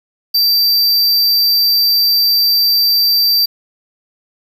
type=tone; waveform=square; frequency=4677 Hz; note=D8; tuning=8 cents flat; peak=-10 dBFS; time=0.34-3.46 s; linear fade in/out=10 ms; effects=7-bit